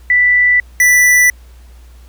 sine / square tone pair in turn, 1975.5 / 1975.5 Hz, B6 / B6, 0 / 0 cents, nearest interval unison, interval 0 cents, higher neither, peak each -7 dBFS, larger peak neither, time 0.1-0.6 / 0.8-1.3 s, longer neither, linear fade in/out 2 ms, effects added 60 Hz sine -36 dBFS peak until 2.08 s + pink hiss -50 dBFS RMS until 2.08 s

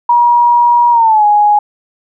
sine tone with pitch glide, 956 to 832.2 Hz, A#5 to G#5, +43 to +3 cents, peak -5 dBFS, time 0.09-1.59 s, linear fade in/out 5 ms, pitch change -240 cents, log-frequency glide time 0.91-1.25 s, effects none

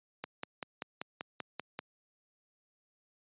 click train, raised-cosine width 0.3 ms, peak -21 dBFS, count 9, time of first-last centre 0.24-1.79 s, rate 5.16 Hz, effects high-pass 150 Hz 12 dB/octave + resampled to 8000 Hz

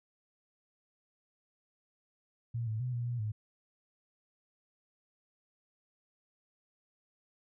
sine tone with pitch steps, 117.2 / 109.6 / 125.5 / 119.8 / 120.8 / 107.3 Hz, A#2 / A2 / B2 / A#2 / B2 / A2, +10 / -6 / +28 / +48 / -38 / -43 cents, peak -32 dBFS, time 2.54-3.32 s, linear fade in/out 10 ms, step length 130 ms, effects none

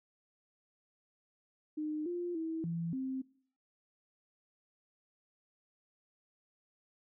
sine tone with pitch steps, 305.4 / 350.3 / 323.7 / 167.5 / 262.8 Hz, D#4 / F4 / E4 / E3 / C4, -32 / +5 / -31 / +28 / +8 cents, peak -34 dBFS, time 1.77-3.22 s, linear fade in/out 10 ms, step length 290 ms, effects noise-tail reverb RT60 0.5 s tail -20 dB re dry

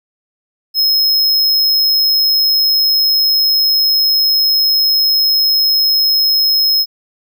square tone, 5150 Hz, E8, 41 cents flat, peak -10 dBFS, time 0.74-6.86 s, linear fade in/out 50 ms, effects none

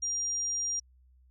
sine tone, 5700 Hz, F8, 34 cents sharp, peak -29 dBFS, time 0.02-0.8 s, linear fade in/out 10 ms, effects added 63 Hz sine -58 dBFS peak until 1.3 s

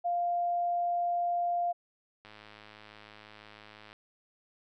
sine tone, 698.5 Hz, F5, in tune, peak -27 dBFS, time 0.04-1.73 s, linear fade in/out 20 ms
click train, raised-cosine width 0.3 ms, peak -34 dBFS, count 179, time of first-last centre 2.25-3.929 s, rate 106 Hz
effects none

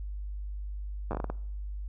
slowing click train, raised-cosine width 1 ms, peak -19 dBFS, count 8, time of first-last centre 1.11-1.3 s, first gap 9 ms, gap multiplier 1.36, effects noise-tail reverb RT60 0.7 s tail -22 dB re dry + added 50 Hz sine -34 dBFS peak until 1.88 s

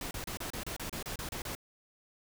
pink noise bursts, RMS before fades -39 dBFS, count 12, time 0.01-1.551 s, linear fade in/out 2 ms, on 100 ms, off 31 ms, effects none

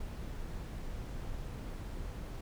brown noise, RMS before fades -41 dBFS, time 0-2.41 s, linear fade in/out 5 ms, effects none

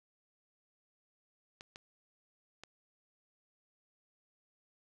clicks, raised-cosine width 0.2 ms, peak -30 dBFS, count 3, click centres 1.609 / 1.759 / 2.636 s, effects none

